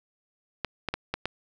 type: clicks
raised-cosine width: 0.3 ms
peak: -12 dBFS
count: 5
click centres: 0.647 / 0.887 / 0.94 / 1.14 / 1.256 s
effects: none